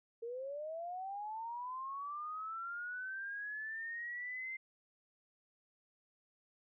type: linear sweep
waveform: sine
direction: up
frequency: 453.2 to 2093 Hz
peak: -40 dBFS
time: 0.22-4.57 s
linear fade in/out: 10 ms
effects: none

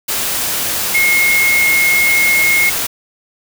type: tone in noise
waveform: sine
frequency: 2158 Hz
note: C#7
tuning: 47 cents flat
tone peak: -10 dBFS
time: 0.94-2.7 s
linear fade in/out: 10 ms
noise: white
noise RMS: -18 dBFS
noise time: 0.08-2.87 s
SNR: +5 dB
effects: none

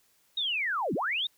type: linear two-way sweep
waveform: sine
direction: down then up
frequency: 3795 to 138.59 to 3795 Hz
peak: -27 dBFS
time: 0.37-1.27 s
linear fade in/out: 5 ms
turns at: 0.94 s
effects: white hiss -67 dBFS RMS until 1.37 s

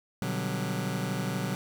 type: chord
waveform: sawtooth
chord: G major seventh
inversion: first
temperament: just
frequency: 122.5 / 147 / 183.75 / 196 Hz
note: B2 / D3 / F#3 / G3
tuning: -14 / +2 / -12 / 0 cents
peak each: -30 / -31 / -29 / -33 dBFS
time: 0.22-1.55 s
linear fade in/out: 0 ms
effects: 9-bit

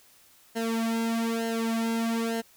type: tone with flanger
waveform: sawtooth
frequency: 227.9 Hz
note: A#3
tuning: 39 cents flat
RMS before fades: -28 dBFS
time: 0.55-2.42 s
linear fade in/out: 20 ms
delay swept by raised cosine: 0.83 to 2.73 ms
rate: 1.1 Hz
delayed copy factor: -1
effects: white hiss -58 dBFS RMS until 2.56 s

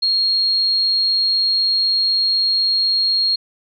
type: tone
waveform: sine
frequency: 4264 Hz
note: C8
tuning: 32 cents sharp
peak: -14 dBFS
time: 0.02-3.36 s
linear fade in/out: 10 ms
effects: none

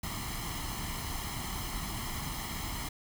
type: noise with comb filter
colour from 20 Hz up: pink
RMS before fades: -37 dBFS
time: 0.03-2.89 s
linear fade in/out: 5 ms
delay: 0.97 ms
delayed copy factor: +0.7
effects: none

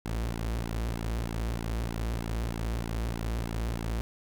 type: tone with flanger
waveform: sawtooth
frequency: 56.8 Hz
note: A#1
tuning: 44 cents flat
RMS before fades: -32 dBFS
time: 0.05-4.01 s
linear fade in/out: 0 ms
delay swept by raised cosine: 1.6 to 7.5 ms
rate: 3.2 Hz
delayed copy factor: -0.9
effects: none

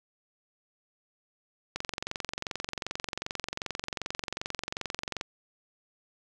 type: click train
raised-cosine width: 0.2 ms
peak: -15 dBFS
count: 79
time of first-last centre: 1.76-5.211 s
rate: 22.6 Hz
effects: none

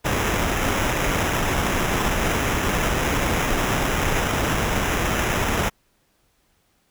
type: noise with sample-and-hold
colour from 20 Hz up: pink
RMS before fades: -22 dBFS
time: 0.04-5.7 s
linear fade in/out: 20 ms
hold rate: 4410 Hz
effects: pink hiss -65 dBFS RMS until 6.9 s

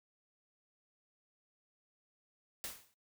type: noise with exponential decay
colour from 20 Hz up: white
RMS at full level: -39 dBFS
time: 2.64-2.94 s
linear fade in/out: 0 ms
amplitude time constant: 65 ms
effects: noise-tail reverb RT60 0.1 s tail -18 dB re dry

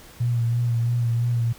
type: tone with vibrato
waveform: sine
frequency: 118.5 Hz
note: A#2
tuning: 29 cents sharp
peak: -19 dBFS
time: 0.2-1.53 s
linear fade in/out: 10 ms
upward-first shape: sine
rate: 3 Hz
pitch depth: 31 cents each way
effects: pink hiss -47 dBFS RMS until 1.58 s

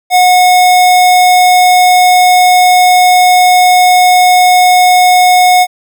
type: tone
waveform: square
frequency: 728 Hz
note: F#5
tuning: 28 cents flat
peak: -4 dBFS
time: 0.1-5.67 s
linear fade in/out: 50 ms
effects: none

